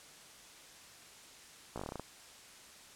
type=slowing click train; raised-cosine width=1 ms; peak=-26 dBFS; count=10; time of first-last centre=1.76-1.996 s; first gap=16 ms; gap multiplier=1.12; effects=white hiss -55 dBFS RMS until 2.95 s + low-pass 9000 Hz 12 dB/octave